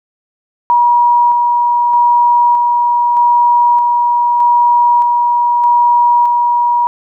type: tone with tremolo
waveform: sine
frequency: 959 Hz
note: A#5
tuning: 49 cents sharp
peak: -6 dBFS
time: 0.7-6.87 s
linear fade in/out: 0 ms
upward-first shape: square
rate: 0.81 Hz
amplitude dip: 25%
effects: none